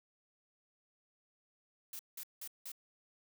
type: noise bursts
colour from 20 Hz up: blue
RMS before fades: -45 dBFS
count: 4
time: 1.93-2.718 s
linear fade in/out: 2 ms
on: 62 ms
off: 180 ms
effects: none